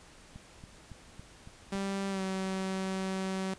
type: click train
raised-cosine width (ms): 5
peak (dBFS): -34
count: 6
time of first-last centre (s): 0.36-1.753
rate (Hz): 3.59
type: tone with pitch glide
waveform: sawtooth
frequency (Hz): 196 to 190.09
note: G3 to F#3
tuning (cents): 0 to +47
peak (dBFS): -28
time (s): 1.72-3.54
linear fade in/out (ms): 5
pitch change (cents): -53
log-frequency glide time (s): 2.1-2.21
effects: pink hiss -55 dBFS RMS until 3.58 s + resampled to 22050 Hz